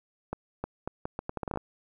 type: accelerating click train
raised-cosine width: 1 ms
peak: -18 dBFS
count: 13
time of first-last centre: 0.33-1.574 s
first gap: 310 ms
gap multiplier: 0.76
effects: 10-bit